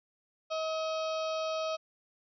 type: harmonic tone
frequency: 636 Hz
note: D#5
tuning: 38 cents sharp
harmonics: 1 / 2 / 4 / 5 / 6 / 7 / 8 / 9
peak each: -32 / -38 / -44 / -46 / -48 / -49 / -50 / -51 dBFS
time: 0.5-1.77 s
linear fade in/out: 20 ms
effects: none